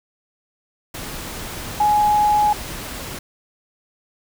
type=tone in noise; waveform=sine; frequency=838 Hz; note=G#5; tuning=15 cents sharp; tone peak=-13 dBFS; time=1.8-2.53 s; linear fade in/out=5 ms; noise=pink; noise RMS=-31 dBFS; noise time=0.94-3.19 s; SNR=+15 dB; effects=none